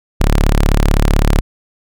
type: tone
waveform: sawtooth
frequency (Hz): 35.78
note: D1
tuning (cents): -44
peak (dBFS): -5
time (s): 0.2-1.41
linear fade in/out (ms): 10
effects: none

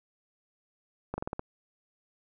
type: slowing click train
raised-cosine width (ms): 1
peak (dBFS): -19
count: 6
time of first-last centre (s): 1.14-1.394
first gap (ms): 40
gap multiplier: 1.12
effects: none

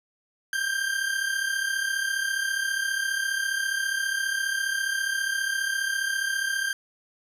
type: tone pair together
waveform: 40% pulse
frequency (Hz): 1568 / 1602.8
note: G6 / G6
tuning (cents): 0 / +38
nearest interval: unison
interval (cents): 38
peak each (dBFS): -27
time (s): 0.53-6.73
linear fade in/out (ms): 2
effects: resampled to 32000 Hz + 9-bit

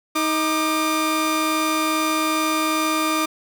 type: tone pair together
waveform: sawtooth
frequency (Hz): 314.6 / 1196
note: D#4 / D6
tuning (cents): +19 / +31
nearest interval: octave + major seventh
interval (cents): 2312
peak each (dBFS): -18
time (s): 0.15-3.26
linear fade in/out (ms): 10
effects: none

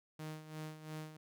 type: tone with tremolo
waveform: sawtooth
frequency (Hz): 155.5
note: D#3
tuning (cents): -1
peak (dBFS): -38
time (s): 0.19-1.17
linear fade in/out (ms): 5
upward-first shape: sine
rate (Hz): 2.9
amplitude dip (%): 70
effects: none

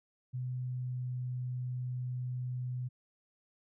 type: tone with pitch glide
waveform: sine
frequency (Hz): 126.3 to 125.43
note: B2 to B2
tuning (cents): +39 to +27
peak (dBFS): -34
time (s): 0.33-2.89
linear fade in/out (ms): 20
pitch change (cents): -12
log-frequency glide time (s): 0.55-1.14
effects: none

